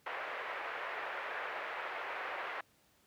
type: band-pass noise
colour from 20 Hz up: white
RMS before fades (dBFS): -41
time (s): 0.06-2.61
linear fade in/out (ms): 5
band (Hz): 460 to 2100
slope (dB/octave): 24
effects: pink hiss -69 dBFS RMS until 3.06 s + high-pass 80 Hz 12 dB/octave